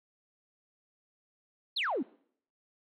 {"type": "exponential sweep", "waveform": "sine", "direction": "down", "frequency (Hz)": [4557, 222.4], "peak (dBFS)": -28, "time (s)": [1.76, 2.03], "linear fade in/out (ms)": 10, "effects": ["noise-tail reverb RT60 0.6 s tail -23 dB re dry", "tanh soft clip ceiling -24 dBFS"]}